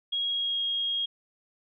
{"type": "tone with pitch glide", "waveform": "sine", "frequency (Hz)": [3295, 3265], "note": ["G#7", "G#7"], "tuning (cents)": [-14, -30], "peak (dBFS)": -26, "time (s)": [0.12, 1.06], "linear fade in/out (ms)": 10, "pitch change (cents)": -16, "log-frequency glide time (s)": [0.29, 0.61], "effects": []}